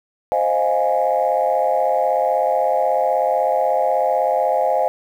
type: chord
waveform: sine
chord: F minor seventh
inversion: second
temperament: equal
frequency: 523.3 / 622.3 / 698.5 / 830.6 Hz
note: C5 / Eb5 / F5 / Ab5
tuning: 0 / 0 / 0 / 0 cents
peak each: -20 dBFS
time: 0.32-4.88 s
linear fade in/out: 0 ms
effects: tanh soft clip ceiling -7 dBFS + 8-bit